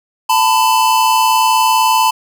square tone pair together, 884 / 1003.8 Hz, A5 / B5, +8 / +28 cents, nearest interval major second, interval 220 cents, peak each -13 dBFS, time 0.29-2.11 s, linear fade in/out 10 ms, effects none

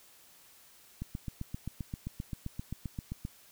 click train, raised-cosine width 5 ms, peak -24 dBFS, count 18, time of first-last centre 1.02-3.251 s, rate 7.62 Hz, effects white hiss -59 dBFS RMS until 3.51 s

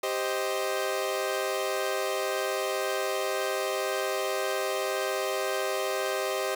sawtooth chord, C minor, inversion second, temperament equal with one note detuned, 392 / 523.3 / 624.1 Hz, G4 / C5 / Eb5, 0 / 0 / +5 cents, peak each -28 dBFS, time 0.03-6.55 s, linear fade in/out 5 ms, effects none

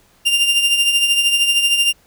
40% pulse tone with tremolo, 2794 Hz, F7, in tune, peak -9 dBFS, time 0.25-1.93 s, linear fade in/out 20 ms, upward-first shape triangle, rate 13 Hz, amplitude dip 60%, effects pink hiss -54 dBFS RMS until 2.06 s

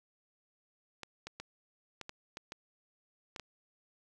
clicks, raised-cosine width 0.2 ms, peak -25 dBFS, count 9, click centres 1.033 / 1.27 / 1.4 / 2.013 / 2.094 / 2.371 / 2.521 / 3.362 / 3.397 s, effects none

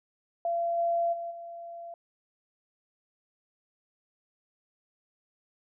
sine tone with level steps, 682 Hz, F5, 41 cents flat, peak -26 / -24 / -33 / -39 dBFS, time 0.45-1.94 s, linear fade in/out 2 ms, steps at 0.77 / 1.12 / 1.3 s, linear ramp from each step 20 ms, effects none

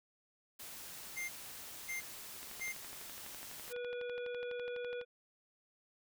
white noise, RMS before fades -49 dBFS, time 0.59-3.73 s, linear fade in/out 10 ms
square tone bursts, 2100 Hz, C7, 6 cents sharp, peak -39 dBFS, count 3, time 1.16-2.73 s, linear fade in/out 20 ms, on 130 ms, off 590 ms
click train, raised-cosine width 0.3 ms, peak -34 dBFS, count 32, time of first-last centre 2.43-5.013 s, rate 12 Hz
harmonic tone, 487.1 Hz, B4, 24 cents flat, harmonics 1 / 3 / 5 / 7, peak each -39 / -49 / -53 / -56 dBFS, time 3.69-5.05 s, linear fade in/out 50 ms
effects none

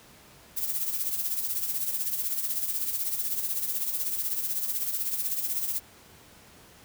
violet noise with tremolo, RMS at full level -27 dBFS, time 0.56-5.8 s, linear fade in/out 20 ms, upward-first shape triangle, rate 16 Hz, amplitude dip 65%, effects pink hiss -53 dBFS RMS until 6.84 s + high-pass 60 Hz 12 dB/octave

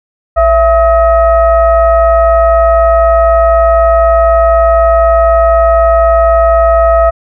sine tone with frequency modulation, 666 Hz, E5, 18 cents sharp, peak -4 dBFS, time 0.36-7.11 s, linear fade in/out 20 ms, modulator 608 Hz, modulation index 0.84, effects none

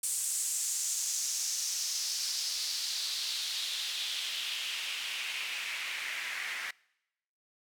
white noise with band-pass filter sweep, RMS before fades -35 dBFS, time 0.03-6.71 s, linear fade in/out 5 ms, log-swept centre 8400 to 1900 Hz, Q 2.8, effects noise-tail reverb RT60 0.9 s tail -25 dB re dry

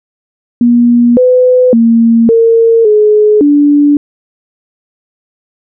sine tone with pitch steps, 239.3 / 504 / 230 / 457.1 / 423.3 / 290.6 Hz, A#3 / B4 / A#3 / A#4 / G#4 / D4, +46 / +35 / -23 / -34 / +33 / -18 cents, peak -3 dBFS, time 0.61-3.97 s, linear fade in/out 2 ms, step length 560 ms, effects none

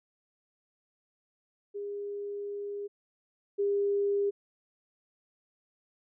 sine tone pair in turn, 406.5 / 403 Hz, G#4 / G4, -37 / +48 cents, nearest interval unison, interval 15 cents, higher first, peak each -34 / -25 dBFS, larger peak second, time 1.74-2.88 / 3.58-4.31 s, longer first, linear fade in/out 20 ms, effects none

